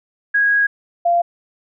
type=tone pair in turn; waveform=sine; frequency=1649 / 691.1 Hz; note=G#6 / F5; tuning=-13 / -18 cents; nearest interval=octave + minor third; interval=1505 cents; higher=first; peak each=-12 / -12 dBFS; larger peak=neither; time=0.34-0.67 / 1.05-1.22 s; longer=first; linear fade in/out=10 ms; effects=none